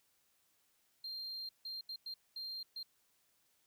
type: tone bursts at uneven times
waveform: sine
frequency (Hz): 4186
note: C8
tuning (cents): 0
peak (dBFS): -39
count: 6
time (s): 1.04-1.49 / 1.65-1.81 / 1.89-1.96 / 2.06-2.14 / 2.36-2.63 / 2.76-2.83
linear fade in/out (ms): 5
effects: tanh soft clip ceiling -40 dBFS + white hiss -75 dBFS RMS until 3.66 s